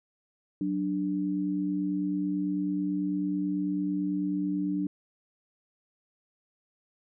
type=tone pair together; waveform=sine; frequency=185.8 / 294.9 Hz; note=F#3 / D4; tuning=+7 / +7 cents; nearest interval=minor sixth; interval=800 cents; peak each=-31 / -28 dBFS; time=0.61-4.87 s; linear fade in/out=2 ms; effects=none